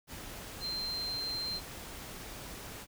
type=tone in noise; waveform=sine; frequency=4144 Hz; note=C8; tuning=17 cents flat; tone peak=-34 dBFS; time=0.6-1.61 s; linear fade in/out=50 ms; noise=pink; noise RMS=-45 dBFS; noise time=0.07-2.87 s; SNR=+8 dB; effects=none